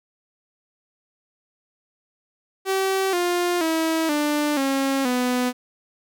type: tone with pitch steps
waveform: sawtooth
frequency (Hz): 384.2 / 352.3 / 323.1 / 296.3 / 271.7 / 249.1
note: G4 / F4 / E4 / D4 / C#4 / B3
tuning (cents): -35 / +15 / -35 / +15 / -35 / +15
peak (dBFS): -16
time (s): 2.65-5.53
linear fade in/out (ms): 50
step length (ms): 480
effects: none